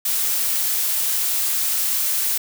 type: noise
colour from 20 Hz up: blue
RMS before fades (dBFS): -21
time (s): 0.05-2.38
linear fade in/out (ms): 5
effects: none